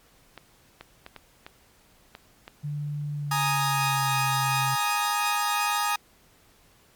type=clicks; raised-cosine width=0.3 ms; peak=-24 dBFS; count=7; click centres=0.377 / 0.81 / 1.064 / 1.163 / 1.465 / 2.151 / 2.479 s
type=tone with pitch glide; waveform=sine; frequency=146.8 to 132.3 Hz; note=D3 to C3; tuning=0 to +20 cents; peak=-28 dBFS; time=2.63-4.76 s; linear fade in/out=20 ms; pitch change=-180 cents; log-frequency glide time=3.14-4.18 s
type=chord; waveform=sawtooth; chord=Ab suspended second; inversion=none; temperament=equal; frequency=830.6 / 932.3 / 1244.5 Hz; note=Ab5 / Bb5 / Eb6; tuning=0 / 0 / 0 cents; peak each=-24 / -26 / -23 dBFS; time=3.31-5.96 s; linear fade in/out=5 ms
effects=pink hiss -59 dBFS RMS until 6.95 s + MP3 96 kbps